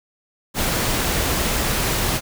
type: noise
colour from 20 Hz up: pink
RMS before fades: -21 dBFS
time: 0.54-2.21 s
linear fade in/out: 50 ms
effects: none